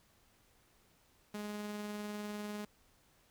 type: tone with tremolo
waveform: sawtooth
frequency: 208.4 Hz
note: G#3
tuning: 6 cents sharp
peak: -35 dBFS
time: 1.34-2.65 s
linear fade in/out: 5 ms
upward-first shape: sine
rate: 20 Hz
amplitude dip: 25%
effects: pink hiss -69 dBFS RMS until 3.3 s